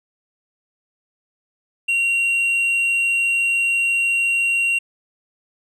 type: tone with tanh clipping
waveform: sine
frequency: 2753 Hz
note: F7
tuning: 25 cents flat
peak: -17 dBFS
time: 1.88-4.79 s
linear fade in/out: 10 ms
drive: 4 dB
effects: none